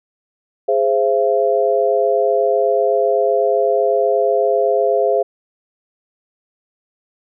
sine chord, Ab augmented, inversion none, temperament equal with one note detuned, 415.3 / 523.3 / 675.8 Hz, Ab4 / C5 / E5, 0 / 0 / +43 cents, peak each -17 dBFS, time 0.68-5.23 s, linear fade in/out 10 ms, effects none

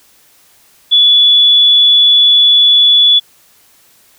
sine tone, 3429 Hz, A7, 45 cents flat, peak -4 dBFS, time 0.91-3.2 s, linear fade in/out 20 ms, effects white hiss -48 dBFS RMS until 4.18 s

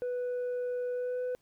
sine tone with pitch glide, 493.9 to 500.2 Hz, B4 to B4, 0 to +22 cents, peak -28 dBFS, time 0.02-1.35 s, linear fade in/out 0 ms, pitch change +22 cents, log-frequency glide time 0.93-1.23 s, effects tanh soft clip ceiling -30 dBFS + pink hiss -72 dBFS RMS until 1.41 s

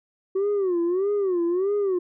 sine tone with vibrato, 374.2 Hz, F#4, 20 cents sharp, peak -18 dBFS, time 0.35-1.99 s, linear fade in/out 10 ms, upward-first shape sine, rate 1.6 Hz, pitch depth 170 cents each way, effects tanh soft clip ceiling -19 dBFS

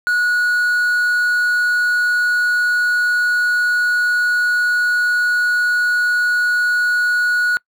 triangle tone with quantisation, 1459 Hz, F#6, 25 cents flat, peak -12 dBFS, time 0.07-7.57 s, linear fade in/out 0 ms, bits 6, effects noise-tail reverb RT60 0.1 s tail -24 dB re dry

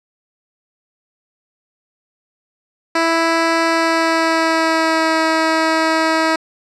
10% pulse tone with pitch glide, 329.6 to 321.1 Hz, E4 to E4, 0 to -45 cents, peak -5 dBFS, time 2.95-6.36 s, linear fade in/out 5 ms, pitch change -45 cents, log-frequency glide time 3.65-5.18 s, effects low-pass 6000 Hz 12 dB/octave

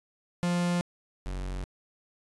45% pulse tone pair in turn, 175.2 / 46.4 Hz, F3 / F#1, +6 / +6 cents, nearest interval octave + major seventh, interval 2300 cents, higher first, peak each -25 / -32 dBFS, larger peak first, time 0.43-0.81 / 1.26-1.64 s, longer neither, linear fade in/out 0 ms, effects resampled to 24000 Hz

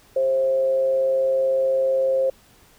sine tone with frequency modulation, 530 Hz, C5, 22 cents sharp, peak -17 dBFS, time 0.16-2.3 s, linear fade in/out 5 ms, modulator 134 Hz, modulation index 0.27, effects pink hiss -54 dBFS RMS until 2.78 s

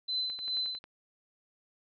sine tone with tremolo, 4040 Hz, B7, 39 cents sharp, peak -28 dBFS, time 0.08-0.79 s, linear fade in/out 10 ms, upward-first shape triangle, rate 2.5 Hz, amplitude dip 75%
click train, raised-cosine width 0.3 ms, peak -33 dBFS, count 7, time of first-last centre 0.3-0.841 s, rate 11.1 Hz
effects none

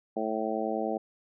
harmonic tone, 110 Hz, A2, in tune, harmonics 2 / 3 / 4 / 5 / 6 / 7, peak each -35 / -35 / -35 / -35 / -35 / -35 dBFS, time 0.16-0.98 s, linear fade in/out 10 ms, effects none

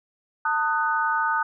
sine chord, D# diminished, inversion second, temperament just, 896 / 1244.5 / 1493.4 Hz, A5 / D#6 / F#6, +31 / 0 / +16 cents, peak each -25 dBFS, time 0.45-1.43 s, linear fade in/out 5 ms, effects none

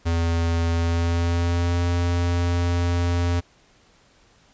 square tone with pitch glide, 83.9 to 86.86 Hz, E2 to F2, +31 to -9 cents, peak -20 dBFS, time 0.05-3.41 s, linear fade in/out 20 ms, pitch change +60 cents, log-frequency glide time 0.71-1.83 s, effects pink hiss -57 dBFS RMS until 4.53 s + resampled to 16000 Hz

